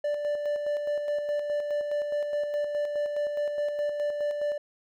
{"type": "tone with tremolo", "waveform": "triangle", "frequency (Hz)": 587.3, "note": "D5", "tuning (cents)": 0, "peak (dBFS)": -23, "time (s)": [0.04, 4.58], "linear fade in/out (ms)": 5, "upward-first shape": "square", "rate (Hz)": 4.8, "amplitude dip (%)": 40, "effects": []}